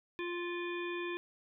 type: harmonic tone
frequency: 349.3 Hz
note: F4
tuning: in tune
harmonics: 1 / 3 / 5 / 7 / 9 / 10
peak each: -37 / -45 / -45 / -44 / -56 / -51 dBFS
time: 0.19-1.17 s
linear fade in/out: 0 ms
effects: none